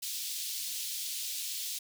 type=high-pass noise; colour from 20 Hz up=pink; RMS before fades=-37 dBFS; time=0.02-1.79 s; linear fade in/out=10 ms; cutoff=3300 Hz; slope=24 dB/octave; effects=none